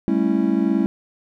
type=chord; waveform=triangle; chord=A dominant seventh; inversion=third; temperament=just; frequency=198 / 220 / 275 / 330 Hz; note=G3 / A3 / C#4 / E4; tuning=+18 / 0 / -14 / +2 cents; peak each=-20 dBFS; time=0.08-0.86 s; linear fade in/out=0 ms; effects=none